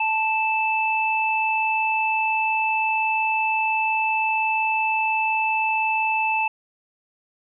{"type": "tone pair together", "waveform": "sine", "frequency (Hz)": [879.3, 2635], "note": ["A5", "E7"], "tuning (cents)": [-1, -1], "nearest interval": "octave + perfect fifth", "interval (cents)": 1900, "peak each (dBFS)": -22, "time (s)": [0, 6.48], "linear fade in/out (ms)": 5, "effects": []}